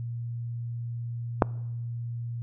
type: click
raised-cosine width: 1 ms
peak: -3 dBFS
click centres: 1.422 s
effects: noise-tail reverb RT60 1.0 s tail -24 dB re dry + added 118 Hz sine -31 dBFS peak until 2.42 s